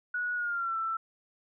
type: tone with pitch glide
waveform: sine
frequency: 1462 to 1332.9 Hz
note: F#6 to E6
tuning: -21 to +19 cents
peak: -29 dBFS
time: 0.14-0.97 s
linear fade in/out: 5 ms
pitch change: -160 cents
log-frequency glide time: 0.35-0.76 s
effects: none